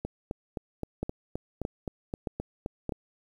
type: two click trains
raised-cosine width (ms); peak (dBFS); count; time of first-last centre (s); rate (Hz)
2; -19 / -17; 12 / 4; 0.05-2.922 / 1.03-2.893; 3.83 / 1.61
effects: 9-bit